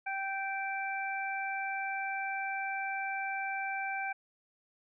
harmonic tone, 780 Hz, G5, 9 cents flat, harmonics 1 / 2 / 3, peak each -36 / -38 / -38 dBFS, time 0.06-4.13 s, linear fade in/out 10 ms, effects none

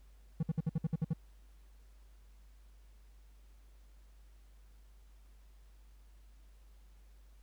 triangle tone bursts, 160 Hz, D#3, 49 cents sharp, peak -27 dBFS, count 9, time 0.4-1.134 s, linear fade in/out 5 ms, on 30 ms, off 58 ms, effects added 50 Hz sine -56 dBFS peak until 7.42 s + pink hiss -72 dBFS RMS until 7.42 s

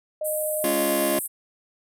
sine tone, 615 Hz, D#5, 20 cents flat, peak -25 dBFS, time 0.21-1.19 s, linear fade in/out 5 ms
white band-pass noise, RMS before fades -31 dBFS, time 0.24-1.28 s, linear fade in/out 20 ms, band 8200 to 14000 Hz, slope 96 dB/octave
sawtooth chord, Db major, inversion second, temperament just, 207.9 / 277.2 / 346.5 Hz, Ab3 / Db4 / F4, +2 / 0 / -14 cents, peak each -27 / -23 / -22 dBFS, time 0.64-1.19 s, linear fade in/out 2 ms
effects none

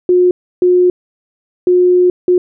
sine tone bursts at uneven times, 360 Hz, F#4, 47 cents flat, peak -6 dBFS, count 4, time 0.09-0.31 / 0.62-0.9 / 1.67-2.1 / 2.28-2.38 s, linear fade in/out 2 ms, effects none

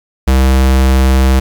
square tone, 65.7 Hz, C2, 8 cents sharp, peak -7 dBFS, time 0.27-1.4 s, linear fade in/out 10 ms, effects 7-bit

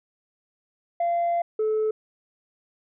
sine tone pair in turn, 688 / 433.4 Hz, F5 / A4, -26 / -26 cents, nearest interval minor sixth, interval 800 cents, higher first, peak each -19 dBFS, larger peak neither, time 1-1.42 / 1.59-1.91 s, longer first, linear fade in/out 5 ms, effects tanh soft clip ceiling -19 dBFS

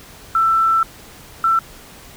sine tone pair in turn, 1332 / 1337.2 Hz, E6 / E6, +18 / +24 cents, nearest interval unison, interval 6 cents, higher second, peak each -12 / -12 dBFS, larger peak neither, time 0.35-0.83 / 1.44-1.59 s, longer first, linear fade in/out 2 ms, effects pink hiss -41 dBFS RMS until 2.16 s

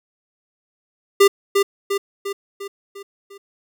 square tone with echo, 398.3 Hz, G4, 28 cents sharp, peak -9 dBFS, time 1.2-1.28 s, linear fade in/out 10 ms, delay 350 ms, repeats 6, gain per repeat -5 dB, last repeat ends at 3.38 s, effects none

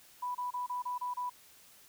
sine tone bursts, 988 Hz, B5, in tune, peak -33 dBFS, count 7, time 0.22-1.298 s, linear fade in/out 10 ms, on 130 ms, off 28 ms, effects white hiss -59 dBFS RMS until 1.88 s

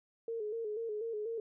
sine tone with vibrato, 440 Hz, A4, in tune, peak -35 dBFS, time 0.28-1.4 s, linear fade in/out 2 ms, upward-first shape square, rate 4.1 Hz, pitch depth 71 cents each way, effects none

